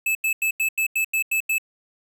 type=tone bursts; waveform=square; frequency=2612 Hz; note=E7; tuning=17 cents flat; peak=-20 dBFS; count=9; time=0.06-1.583 s; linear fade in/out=5 ms; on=91 ms; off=88 ms; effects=none